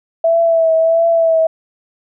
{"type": "tone with vibrato", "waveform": "sine", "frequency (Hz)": 658, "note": "E5", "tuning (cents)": -3, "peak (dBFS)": -9, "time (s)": [0.24, 1.47], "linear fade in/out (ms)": 5, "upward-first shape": "triangle", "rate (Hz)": 1.5, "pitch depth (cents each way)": 37, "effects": []}